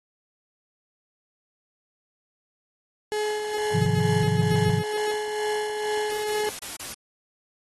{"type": "tone with tremolo", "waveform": "35% pulse", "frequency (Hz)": 423.5, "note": "G#4", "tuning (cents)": 34, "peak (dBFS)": -22, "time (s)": [3.12, 6.49], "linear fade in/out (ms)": 0, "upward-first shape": "sine", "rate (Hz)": 2.2, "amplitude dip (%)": 40}
{"type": "chord", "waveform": "sine", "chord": "F minor seventh", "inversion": "first", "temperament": "just", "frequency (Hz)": [104.77, 130.96, 157.15, 174.61], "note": ["Ab2", "C3", "Eb3", "F3"], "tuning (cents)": [16, 2, 18, 0], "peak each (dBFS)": -26, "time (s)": [3.71, 4.83], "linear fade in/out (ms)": 50}
{"type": "noise bursts", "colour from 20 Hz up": "white", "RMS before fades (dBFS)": -36, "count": 5, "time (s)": [6.09, 6.944], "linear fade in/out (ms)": 5, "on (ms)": 150, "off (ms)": 26}
{"effects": ["AAC 32 kbps"]}